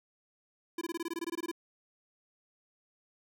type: tone bursts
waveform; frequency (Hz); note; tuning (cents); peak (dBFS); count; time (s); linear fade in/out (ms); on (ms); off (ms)
square; 336.4; E4; +35; -34; 14; 0.78-1.515; 5; 33; 21
effects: none